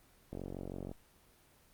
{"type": "click train", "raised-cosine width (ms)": 2, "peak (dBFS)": -28, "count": 28, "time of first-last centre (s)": [0.33, 0.914], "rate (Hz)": 46.2, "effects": ["pink hiss -65 dBFS RMS until 1.73 s", "Opus 24 kbps"]}